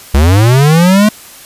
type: linear sweep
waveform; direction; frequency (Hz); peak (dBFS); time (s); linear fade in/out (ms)
square; up; 65 to 216.3; -5; 0.14-1.09; 5
effects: white hiss -34 dBFS RMS until 1.45 s + resampled to 32000 Hz